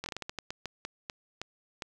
slowing click train, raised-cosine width 0.2 ms, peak -19 dBFS, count 14, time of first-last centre 0.04-1.822 s, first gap 21 ms, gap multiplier 1.28, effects none

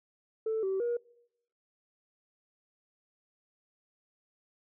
sine tone with pitch steps, 441.8 / 383.7 / 476.5 Hz, A4 / G4 / A#4, +7 / -37 / +38 cents, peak -27 dBFS, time 0.46-0.97 s, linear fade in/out 5 ms, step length 170 ms, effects noise-tail reverb RT60 0.8 s tail -25 dB re dry + tanh soft clip ceiling -25 dBFS

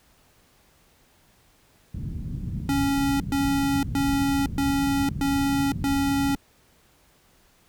white low-pass noise, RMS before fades -31 dBFS, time 1.94-6.36 s, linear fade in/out 5 ms, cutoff 190 Hz, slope 24 dB/octave
square tone bursts, 277.2 Hz, C#4, in tune, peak -22 dBFS, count 6, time 2.69-6.35 s, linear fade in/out 2 ms, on 510 ms, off 120 ms
effects pink hiss -60 dBFS RMS until 7.68 s

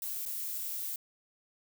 violet noise with dropouts, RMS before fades -37 dBFS, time 0.02-0.96 s, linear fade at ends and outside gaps 2 ms, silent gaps 0.254-0.26 s, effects none

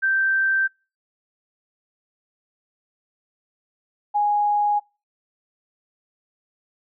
sine tone pair in turn, 1563 / 828 Hz, G6 / G#5, -6 / -5 cents, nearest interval major seventh, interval 1099 cents, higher first, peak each -17 dBFS, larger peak neither, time 0.02-0.68 / 4.14-4.8 s, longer neither, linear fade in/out 20 ms, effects noise-tail reverb RT60 0.3 s tail -25 dB re dry

